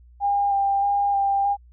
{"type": "tone with vibrato", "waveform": "sine", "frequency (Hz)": 800, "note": "G5", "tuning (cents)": 35, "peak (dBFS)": -18, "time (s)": [0.2, 1.57], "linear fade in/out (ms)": 50, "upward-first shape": "square", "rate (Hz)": 1.6, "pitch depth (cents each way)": 14, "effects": ["added 60 Hz sine -47 dBFS peak until 1.72 s"]}